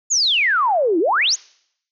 sine exponential two-way sweep, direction down then up, 7140 to 311.1 to 7140 Hz, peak -14 dBFS, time 0.1-1.36 s, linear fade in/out 20 ms, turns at 0.99 s, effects noise-tail reverb RT60 0.7 s tail -25 dB re dry

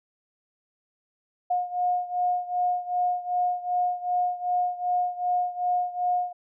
sine beating tone pair, 717 / 719.6 Hz, F5 / F#5, +45 / -48 cents, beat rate 2.6 Hz, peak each -25 / -28 dBFS, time 1.5-6.33 s, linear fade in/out 10 ms, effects none

